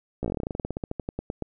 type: slowing click train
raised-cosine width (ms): 2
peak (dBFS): -16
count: 24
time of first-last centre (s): 0.23-1.423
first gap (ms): 15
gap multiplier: 1.1
effects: none